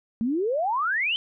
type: exponential sweep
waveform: sine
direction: up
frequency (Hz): 215.1 to 3136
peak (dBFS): -22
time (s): 0.21-1.16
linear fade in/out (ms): 0
effects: none